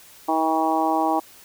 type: harmonic tone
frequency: 160 Hz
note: D#3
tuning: 49 cents sharp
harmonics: 2 / 3 / 4 / 5 / 6 / 7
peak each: -24 / -33 / -27 / -22 / -26 / -29 dBFS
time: 0.28-1.2 s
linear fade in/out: 10 ms
effects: white hiss -48 dBFS RMS until 1.44 s